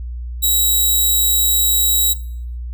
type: tone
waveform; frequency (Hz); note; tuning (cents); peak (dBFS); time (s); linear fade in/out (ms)
5% pulse; 3862; B7; -39; -5; 0.42-2.14; 20
effects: noise-tail reverb RT60 0.6 s tail -17 dB re dry + added 60 Hz sine -24 dBFS peak until 2.73 s